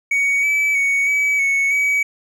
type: tone with pitch steps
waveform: triangle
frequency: 2242 / 2300 / 2231 / 2282 / 2212 / 2272 Hz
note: C#7 / D7 / C#7 / C#7 / C#7 / C#7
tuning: +19 / -37 / +11 / +50 / -4 / +42 cents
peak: -13 dBFS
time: 0.11-2.03 s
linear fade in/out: 5 ms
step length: 320 ms
effects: none